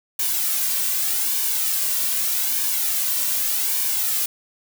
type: noise with flanger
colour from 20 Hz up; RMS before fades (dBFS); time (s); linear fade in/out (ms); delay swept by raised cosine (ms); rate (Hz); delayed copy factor
blue; -22; 0.19-4.26; 5; 1.5 to 2.4; 0.83; -0.6
effects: none